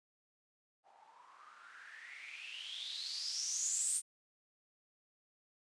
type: noise with low-pass filter sweep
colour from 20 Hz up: violet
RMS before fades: -42 dBFS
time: 0.83-4.02 s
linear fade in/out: 50 ms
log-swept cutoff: 740 to 9000 Hz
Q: 8.4
effects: resampled to 22050 Hz